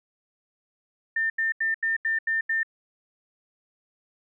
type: tone bursts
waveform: sine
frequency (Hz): 1800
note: A6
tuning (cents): +39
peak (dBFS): -22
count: 7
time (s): 1.16-2.632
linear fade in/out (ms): 5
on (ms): 140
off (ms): 82
effects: none